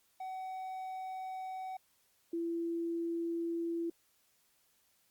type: tone pair in turn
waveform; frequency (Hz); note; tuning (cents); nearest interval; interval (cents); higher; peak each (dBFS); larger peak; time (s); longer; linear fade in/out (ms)
triangle / sine; 753 / 336.2; F#5 / E4; +30 / +34; octave + major second; 1396; first; -37 / -33; second; 0.2-1.77 / 2.33-3.9; neither; 5
effects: white hiss -72 dBFS RMS until 5.1 s + Opus 48 kbps